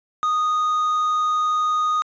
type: tone with quantisation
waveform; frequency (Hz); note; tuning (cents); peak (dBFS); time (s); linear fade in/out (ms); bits
triangle; 1239; D#6; -8; -16; 0.23-2.02; 0; 7
effects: resampled to 16000 Hz